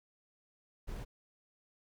brown noise, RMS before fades -41 dBFS, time 0.87-1.05 s, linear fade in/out 20 ms, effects none

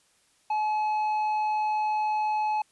sine tone with tanh clipping, 854 Hz, G#5, 48 cents sharp, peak -25 dBFS, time 0.5-2.62 s, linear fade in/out 5 ms, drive 6 dB, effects white hiss -65 dBFS RMS until 2.71 s + resampled to 24000 Hz

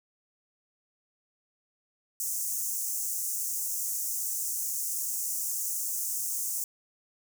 pink high-pass noise, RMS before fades -32 dBFS, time 2.2-6.64 s, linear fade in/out 2 ms, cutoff 6200 Hz, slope 48 dB/octave, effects none

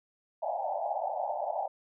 pink band-pass noise, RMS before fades -33 dBFS, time 0.42-1.68 s, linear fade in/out 10 ms, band 590 to 870 Hz, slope 96 dB/octave, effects none

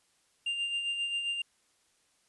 triangle tone with tremolo, 2794 Hz, F7, in tune, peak -27 dBFS, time 0.46-1.42 s, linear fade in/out 5 ms, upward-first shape sine, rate 7.5 Hz, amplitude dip 45%, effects white hiss -70 dBFS RMS until 2.28 s + resampled to 24000 Hz

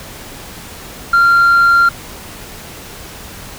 sine tone with tanh clipping, 1385 Hz, F6, 15 cents flat, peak -7 dBFS, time 1.13-1.89 s, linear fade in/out 5 ms, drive 1 dB, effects pink hiss -32 dBFS RMS until 3.58 s

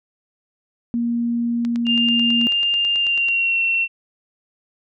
sine tone, 235.8 Hz, A#3, 20 cents sharp, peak -18 dBFS, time 0.94-2.47 s, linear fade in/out 0 ms
click train, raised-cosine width 0.2 ms, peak -18 dBFS, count 16, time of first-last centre 1.65-3.286 s, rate 9.17 Hz
sine tone with pitch glide, 2803 to 2715 Hz, F7 to F7, +6 to -50 cents, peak -16 dBFS, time 1.85-3.88 s, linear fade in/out 50 ms, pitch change -56 cents, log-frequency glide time 2.98-3.61 s
effects none

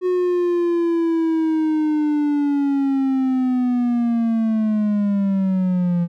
triangle linear sweep, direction down, 366 to 170.7 Hz, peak -14 dBFS, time 0.01-6.08 s, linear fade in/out 50 ms, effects none

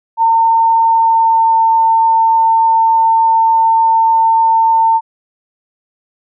sine tone with pitch glide, 908 to 901.7 Hz, A#5 to A5, -46 to +42 cents, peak -7 dBFS, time 0.17-5.01 s, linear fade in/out 50 ms, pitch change -12 cents, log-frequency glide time 0.86-1.57 s, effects none

